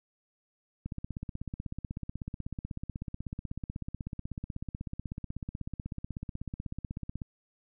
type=click train; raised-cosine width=5 ms; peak=-24 dBFS; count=104; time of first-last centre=0.86-7.218 s; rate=16.2 Hz; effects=none